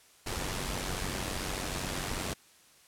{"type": "noise with amplitude modulation", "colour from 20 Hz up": "pink", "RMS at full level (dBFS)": -32, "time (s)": [0.26, 2.34], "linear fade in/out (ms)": 10, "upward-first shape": "sine", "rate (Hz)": 93.4, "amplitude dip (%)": 60, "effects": ["white hiss -60 dBFS RMS until 2.87 s", "low-pass 11000 Hz 12 dB/octave"]}